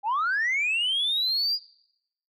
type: linear sweep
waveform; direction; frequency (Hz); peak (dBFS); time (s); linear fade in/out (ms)
sine; up; 782 to 4908; -21; 0.03-1.59; 50
effects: noise-tail reverb RT60 0.8 s tail -23 dB re dry + tanh soft clip ceiling -20 dBFS